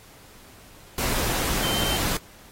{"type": "tone in noise", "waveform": "sine", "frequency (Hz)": 3112, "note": "G7", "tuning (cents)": -13, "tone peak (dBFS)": -28, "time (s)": [1.63, 1.97], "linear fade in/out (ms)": 2, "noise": "pink", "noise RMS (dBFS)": -26, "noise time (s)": [0.98, 2.17], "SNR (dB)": -5, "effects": ["pink hiss -50 dBFS RMS until 2.51 s", "AAC 48 kbps"]}